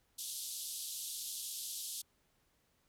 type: band-pass noise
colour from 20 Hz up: white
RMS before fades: -43 dBFS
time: 0.18-2.02 s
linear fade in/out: 10 ms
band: 3200 to 13000 Hz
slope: 48 dB/octave
effects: pink hiss -75 dBFS RMS until 2.88 s